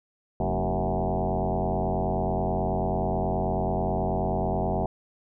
sine tone with frequency modulation, 293.7 Hz, D4, in tune, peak -23 dBFS, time 0.4-4.86 s, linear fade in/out 2 ms, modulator 89.3 Hz, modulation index 5.8, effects none

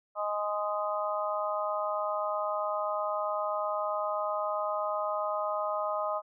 harmonic tone, 207.7 Hz, G#3, in tune, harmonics 3 / 4 / 5 / 6, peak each -32 / -37 / -36 / -34 dBFS, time 0.15-6.22 s, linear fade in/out 50 ms, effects none

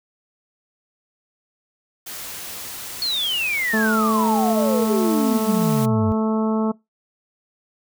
white noise, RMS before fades -33 dBFS, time 2.06-5.86 s, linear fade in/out 10 ms
sine exponential sweep, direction down, 4400 to 92.5 Hz, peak -20 dBFS, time 3.02-6.12 s, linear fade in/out 0 ms
harmonic tone, 219.2 Hz, A3, 6 cents flat, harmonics 1 / 2 / 3 / 4 / 5 / 6, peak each -19 / -25 / -29 / -31 / -33 / -35 dBFS, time 3.73-6.72 s, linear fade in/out 10 ms
effects noise-tail reverb RT60 0.2 s tail -23 dB re dry

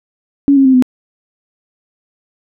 sine tone with pitch steps, 280.8 / 271.2 / 262 / 253.1 Hz, C#4 / C#4 / C4 / B3, +22 / -38 / +2 / +43 cents, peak -5 dBFS, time 0.48-0.824 s, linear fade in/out 0 ms, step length 86 ms, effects none

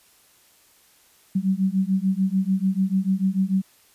sine beating tone pair, 187.4 / 194.2 Hz, F#3 / G3, +22 / -16 cents, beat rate 6.8 Hz, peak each -22 dBFS, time 1.35-3.62 s, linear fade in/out 10 ms, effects white hiss -57 dBFS RMS until 3.94 s + resampled to 32000 Hz

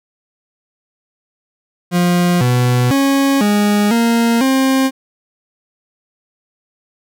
40% pulse tone with pitch steps, 176.3 / 123.9 / 274.9 / 206.6 / 232.2 / 265.6 Hz, F3 / B2 / C#4 / G#3 / A#3 / C4, +17 / +6 / -14 / -9 / -7 / +26 cents, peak -10 dBFS, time 1.91-4.91 s, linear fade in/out 50 ms, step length 500 ms, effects none

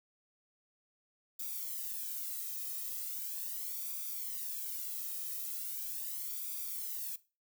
violet noise with flanger, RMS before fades -40 dBFS, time 1.39-7.16 s, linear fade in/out 5 ms, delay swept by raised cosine 0.84 to 1.61 ms, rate 0.39 Hz, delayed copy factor +1, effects noise-tail reverb RT60 0.3 s tail -18 dB re dry

